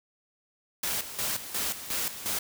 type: noise with tremolo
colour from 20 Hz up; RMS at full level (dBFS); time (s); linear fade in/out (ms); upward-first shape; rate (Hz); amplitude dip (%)
white; -30; 0.83-2.39; 5; square; 2.8; 70
effects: none